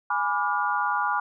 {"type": "chord", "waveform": "sine", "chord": "G# diminished seventh", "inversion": "none", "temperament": "equal with one note detuned", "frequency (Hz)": [830.6, 987.8, 1174.7, 1423], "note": ["G#5", "B5", "D6", "F6"], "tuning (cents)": [0, 0, 0, 32], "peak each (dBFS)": -28, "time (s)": [0.1, 1.2], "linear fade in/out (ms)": 5, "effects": []}